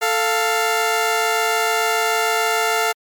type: tone pair together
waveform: 15% pulse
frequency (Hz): 442.8 / 697.6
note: A4 / F5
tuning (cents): +11 / -2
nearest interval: minor sixth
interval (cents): 787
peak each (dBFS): -13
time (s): 0.01-2.93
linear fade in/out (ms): 20
effects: MP3 96 kbps